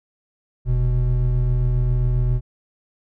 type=tone pair together; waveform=triangle; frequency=43.65 / 123.47 Hz; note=F1 / B2; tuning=0 / 0 cents; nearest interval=octave + tritone; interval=1800 cents; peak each=-17 dBFS; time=0.65-2.41 s; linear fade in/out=50 ms; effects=none